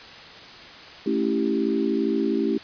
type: chord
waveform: sine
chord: A dominant seventh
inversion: none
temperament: equal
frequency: 220 / 277.2 / 329.6 / 392 Hz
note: A3 / C#4 / E4 / G4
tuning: 0 / 0 / 0 / 0 cents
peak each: -26 dBFS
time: 1.06-2.58 s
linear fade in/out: 5 ms
effects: white hiss -42 dBFS RMS until 2.63 s + resampled to 11025 Hz